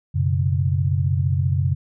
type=chord; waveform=sine; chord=F# suspended fourth; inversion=none; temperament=equal; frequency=92.5 / 123.47 / 138.59 Hz; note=F#2 / B2 / C#3; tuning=0 / 0 / 0 cents; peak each=-20 / -25 / -21 dBFS; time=0.14-1.75 s; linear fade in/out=20 ms; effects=none